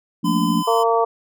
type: chord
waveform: sine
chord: Bb major seventh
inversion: second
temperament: just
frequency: 174.81 / 218.5 / 233.1 / 291.4 Hz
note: F3 / A3 / Bb3 / D4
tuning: +2 / -12 / 0 / -13 cents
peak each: -21 / -22 / -23 / -22 dBFS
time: 0.23-0.63 s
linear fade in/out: 20 ms
type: tone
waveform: square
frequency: 1016 Hz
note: B5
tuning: 49 cents sharp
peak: -24 dBFS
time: 0.24-0.84 s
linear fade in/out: 20 ms
type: harmonic tone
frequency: 229.3 Hz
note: A#3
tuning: 28 cents flat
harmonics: 2 / 3 / 4 / 5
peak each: -18 / -20 / -21 / -22 dBFS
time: 0.67-1.05 s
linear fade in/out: 10 ms
effects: none